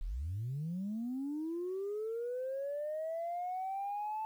sine linear sweep, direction up, 30.87 to 880 Hz, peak -34 dBFS, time 0.01-4.25 s, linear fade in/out 0 ms, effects tanh soft clip ceiling -32 dBFS + 11-bit

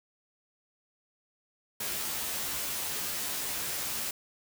white noise with comb filter, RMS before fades -34 dBFS, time 1.8-4.11 s, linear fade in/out 5 ms, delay 14 ms, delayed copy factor +0.9, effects none

